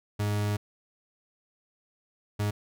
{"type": "tone bursts at uneven times", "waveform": "40% pulse", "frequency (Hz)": 103.83, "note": "G#2", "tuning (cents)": 0, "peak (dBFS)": -25, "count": 2, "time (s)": [[0.19, 0.57], [2.39, 2.51]], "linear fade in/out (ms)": 10, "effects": []}